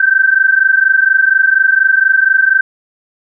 sine tone pair together, 1542.8 / 1567 Hz, G6 / G6, -28 / -1 cents, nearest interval unison, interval 27 cents, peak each -10 dBFS, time 0-2.61 s, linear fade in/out 5 ms, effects none

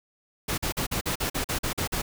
pink noise bursts, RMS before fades -28 dBFS, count 11, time 0.48-2.02 s, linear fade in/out 10 ms, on 100 ms, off 44 ms, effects none

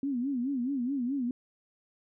sine tone with vibrato, 260.1 Hz, C4, 10 cents flat, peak -28 dBFS, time 0.03-1.31 s, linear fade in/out 2 ms, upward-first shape sine, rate 4.7 Hz, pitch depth 160 cents each way, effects none

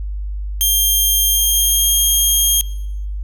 5% pulse tone with pitch glide, 3200 to 3226 Hz, G7 to G7, +35 to +49 cents, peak -5 dBFS, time 0.61-2.61 s, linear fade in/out 0 ms, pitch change +14 cents, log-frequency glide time 1.33-1.94 s, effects noise-tail reverb RT60 0.9 s tail -21 dB re dry + added 50 Hz sine -21 dBFS peak until 3.23 s

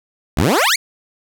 15% pulse exponential sweep, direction up, 58.27 to 2379 Hz, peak -6 dBFS, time 0.37-0.76 s, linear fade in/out 5 ms, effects none

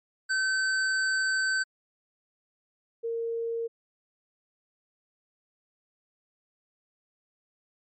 square / sine tone pair in turn, 1537 / 460.9 Hz, G6 / A#4, -35 / -20 cents, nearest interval octave + major sixth, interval 2085 cents, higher first, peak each -25 / -28 dBFS, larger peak first, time 0.29-1.64 / 3.03-3.68 s, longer first, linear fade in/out 20 ms, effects MP3 32 kbps

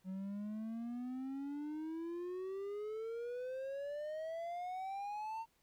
triangle exponential sweep, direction up, 185 to 915 Hz, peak -38 dBFS, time 0.04-5.46 s, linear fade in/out 50 ms, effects pink hiss -75 dBFS RMS until 5.62 s

